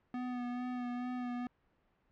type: tone with vibrato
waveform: square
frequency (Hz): 246.9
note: B3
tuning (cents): 0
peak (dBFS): -37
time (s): 0.14-1.47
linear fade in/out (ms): 2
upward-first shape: sine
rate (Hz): 2.3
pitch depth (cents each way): 23
effects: pink hiss -74 dBFS RMS until 2.11 s + low-pass 2000 Hz 12 dB/octave